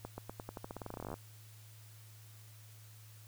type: accelerating click train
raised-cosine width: 1 ms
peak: -28 dBFS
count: 23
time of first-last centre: 0.05-1.141 s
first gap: 130 ms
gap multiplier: 0.89
effects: added 108 Hz sine -54 dBFS peak until 3.27 s + white hiss -61 dBFS RMS until 3.27 s